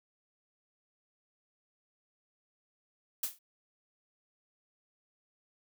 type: noise with exponential decay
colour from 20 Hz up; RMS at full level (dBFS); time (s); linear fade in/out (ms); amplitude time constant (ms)
blue; -29; 3.23-3.39; 5; 34
effects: none